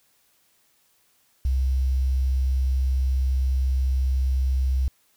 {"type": "tone with quantisation", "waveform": "sine", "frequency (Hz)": 65.3, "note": "C2", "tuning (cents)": -3, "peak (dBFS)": -19, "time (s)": [1.45, 4.88], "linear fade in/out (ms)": 0, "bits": 8, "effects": ["white hiss -64 dBFS RMS until 5.16 s"]}